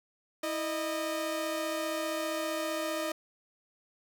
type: tone pair together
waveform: sawtooth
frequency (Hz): 324.6 / 614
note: E4 / D#5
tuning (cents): -27 / -23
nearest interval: major seventh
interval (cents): 1104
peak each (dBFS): -32 / -29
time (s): 0.43-3.12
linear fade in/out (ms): 5
effects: none